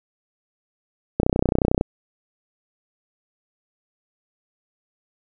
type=click train; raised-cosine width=2 ms; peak=-4 dBFS; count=20; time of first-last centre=1.2-1.811 s; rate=31.1 Hz; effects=none